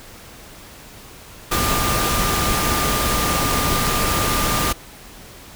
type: tone in noise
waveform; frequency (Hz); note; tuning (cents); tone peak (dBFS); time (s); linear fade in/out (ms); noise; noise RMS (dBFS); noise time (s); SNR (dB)
sine; 1200; D6; +37; -24; 1.51-4.73; 10; pink; -20; 1.51-4.73; -7
effects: pink hiss -41 dBFS RMS until 5.55 s